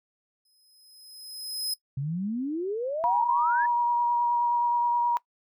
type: tone with exponential growth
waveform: sawtooth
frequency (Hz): 5090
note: D#8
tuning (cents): +39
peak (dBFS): -23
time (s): 0.45-1.74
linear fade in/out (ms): 5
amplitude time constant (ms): 280
type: exponential sweep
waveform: sine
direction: up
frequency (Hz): 130.81 to 1760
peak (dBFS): -27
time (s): 1.97-3.66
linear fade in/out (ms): 5
type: tone with vibrato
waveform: sine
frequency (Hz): 955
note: A#5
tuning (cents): +42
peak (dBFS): -21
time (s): 3.04-5.17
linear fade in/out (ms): 0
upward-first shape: triangle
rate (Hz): 9.5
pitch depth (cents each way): 14
effects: noise-tail reverb RT60 0.1 s tail -21 dB re dry